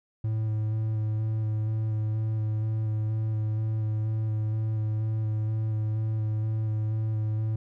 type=tone with vibrato; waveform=triangle; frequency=108.9 Hz; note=A2; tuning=17 cents flat; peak=-23 dBFS; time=0.24-7.56 s; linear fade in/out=5 ms; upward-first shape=square; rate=2.1 Hz; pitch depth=13 cents each way; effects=none